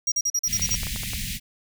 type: tone bursts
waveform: square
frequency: 5700 Hz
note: F8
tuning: 34 cents sharp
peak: -21 dBFS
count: 8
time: 0.07-0.756 s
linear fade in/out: 5 ms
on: 49 ms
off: 42 ms
type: band-stop noise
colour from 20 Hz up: pink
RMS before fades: -30 dBFS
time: 0.46-1.4 s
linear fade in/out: 50 ms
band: 220 to 2000 Hz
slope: 48 dB/octave
type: clicks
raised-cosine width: 0.5 ms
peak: -22 dBFS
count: 8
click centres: 0.596 / 0.692 / 0.743 / 0.833 / 0.869 / 0.961 / 1.034 / 1.134 s
effects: none